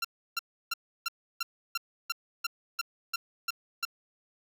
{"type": "tone bursts", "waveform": "15% pulse", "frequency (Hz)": 1370, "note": "F6", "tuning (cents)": -34, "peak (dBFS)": -22, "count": 12, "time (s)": [0.02, 3.852], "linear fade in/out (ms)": 5, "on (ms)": 26, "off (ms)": 320, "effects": []}